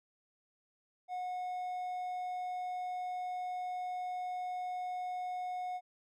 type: tone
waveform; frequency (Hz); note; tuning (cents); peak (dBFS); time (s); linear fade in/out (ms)
triangle; 728; F#5; -28; -34; 1.08-5.81; 50
effects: none